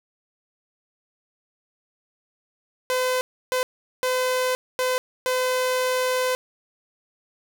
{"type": "tone bursts at uneven times", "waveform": "sawtooth", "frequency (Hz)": 509, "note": "C5", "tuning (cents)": -48, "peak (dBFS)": -17, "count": 5, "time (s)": [[2.9, 3.21], [3.52, 3.63], [4.03, 4.55], [4.79, 4.98], [5.26, 6.35]], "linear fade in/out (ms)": 0, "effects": []}